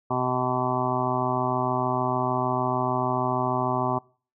harmonic tone, 126.6 Hz, B2, 43 cents sharp, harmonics 1 / 2 / 3 / 5 / 6 / 7 / 8 / 9, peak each -31 / -31 / -31 / -31 / -31 / -31 / -31 / -31 dBFS, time 0.1-3.99 s, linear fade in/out 10 ms, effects noise-tail reverb RT60 0.4 s tail -23 dB re dry

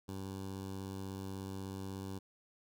15% pulse tone with notch filter, 96.4 Hz, G2, 28 cents flat, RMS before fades -43 dBFS, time 0.08-2.19 s, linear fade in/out 10 ms, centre 2000 Hz, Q 1, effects none

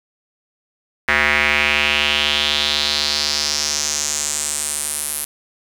square tone with band-pass filter sweep, 74 Hz, D2, 14 cents sharp, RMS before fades -19 dBFS, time 1.08-5.25 s, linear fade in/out 5 ms, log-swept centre 1900 to 11000 Hz, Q 3.5, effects 7-bit

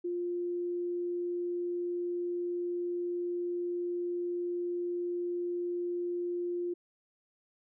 sine tone, 350.8 Hz, F4, 8 cents sharp, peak -31 dBFS, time 0.04-6.74 s, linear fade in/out 10 ms, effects none

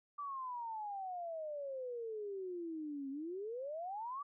sine exponential two-way sweep, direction down then up, 1174.7 to 267.5 to 1174.7 Hz, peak -40 dBFS, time 0.18-4.23 s, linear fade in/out 10 ms, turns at 3.1 s, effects none

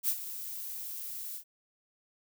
violet noise with ADSR envelope, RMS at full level -27 dBFS, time 0.03-1.44 s, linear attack 54 ms, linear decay 64 ms, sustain -13 dB, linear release 85 ms, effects none

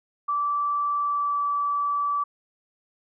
sine tone with pitch glide, 1162 to 1154.6 Hz, D6 to D6, -19 to -30 cents, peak -22 dBFS, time 0.28-2.24 s, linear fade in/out 10 ms, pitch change -11 cents, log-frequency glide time 0.98-1.41 s, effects none

